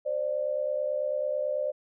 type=tone pair together; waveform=sine; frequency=524.9 / 594 Hz; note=C5 / D5; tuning=+5 / +20 cents; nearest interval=major second; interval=215 cents; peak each=-31 / -28 dBFS; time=0.05-1.72 s; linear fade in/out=20 ms; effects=none